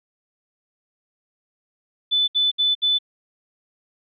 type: tone bursts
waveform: sine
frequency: 3500 Hz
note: A7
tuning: 10 cents flat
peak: -16 dBFS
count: 4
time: 2.11-2.988 s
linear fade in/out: 20 ms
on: 170 ms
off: 66 ms
effects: none